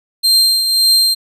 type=tone with tremolo; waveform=40% pulse; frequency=4172 Hz; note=C8; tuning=6 cents flat; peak=-6 dBFS; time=0.23-1.15 s; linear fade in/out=20 ms; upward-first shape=triangle; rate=1.8 Hz; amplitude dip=55%; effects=resampled to 32000 Hz